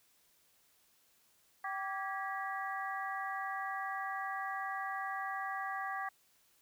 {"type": "harmonic tone with a mistuned harmonic", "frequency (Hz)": 387.5, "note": "G4", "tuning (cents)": -20, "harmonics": [2, 3, 4, 5], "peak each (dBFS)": [-40, -41, -43, -44], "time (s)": [1.64, 6.09], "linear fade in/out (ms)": 5, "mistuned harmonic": 4, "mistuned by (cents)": 99, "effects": ["white hiss -70 dBFS RMS until 6.61 s"]}